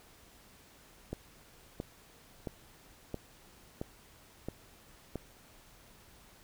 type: click train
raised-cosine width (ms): 2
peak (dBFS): -23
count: 7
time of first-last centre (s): 1.13-5.157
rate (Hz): 1.49
effects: pink hiss -59 dBFS RMS until 6.43 s